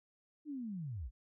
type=linear sweep; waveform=sine; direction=down; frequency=310 to 43.69 Hz; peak=-39 dBFS; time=0.45-1.11 s; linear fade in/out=50 ms; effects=none